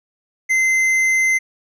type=tone with tanh clipping; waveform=sine; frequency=2068 Hz; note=C7; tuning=21 cents flat; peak=-15 dBFS; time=0.49-1.39 s; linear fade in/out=20 ms; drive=9 dB; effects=none